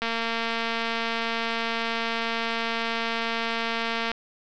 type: click train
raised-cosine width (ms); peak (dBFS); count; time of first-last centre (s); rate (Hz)
0.3; -12; 939; 0.02-4.116; 229
effects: resampled to 16000 Hz + 7-bit